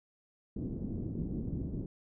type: low-pass noise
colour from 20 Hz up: white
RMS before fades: -37 dBFS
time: 0.56-1.86 s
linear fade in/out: 5 ms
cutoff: 290 Hz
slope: 24 dB/octave
effects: none